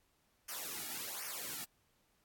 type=noise with flanger; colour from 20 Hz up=white; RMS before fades=-43 dBFS; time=0.48-1.65 s; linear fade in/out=10 ms; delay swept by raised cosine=0.25 to 1.95 ms; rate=1.3 Hz; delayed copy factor=-0.95; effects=pink hiss -75 dBFS RMS until 2.24 s + AAC 64 kbps